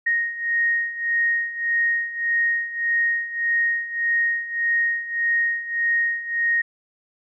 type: beating tone pair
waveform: sine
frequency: 1865 / 1866.7 Hz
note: A#6 / A#6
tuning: 0 / +2 cents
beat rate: 1.7 Hz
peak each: -25 / -21 dBFS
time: 0.06-6.62 s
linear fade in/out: 10 ms
effects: none